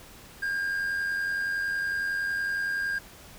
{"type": "tone with amplitude modulation", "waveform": "triangle", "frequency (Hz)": 1609, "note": "G6", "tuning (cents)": 45, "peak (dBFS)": -23, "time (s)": [0.42, 2.99], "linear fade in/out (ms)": 10, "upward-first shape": "sine", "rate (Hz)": 90.8, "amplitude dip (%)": 40, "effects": ["pink hiss -49 dBFS RMS until 3.38 s"]}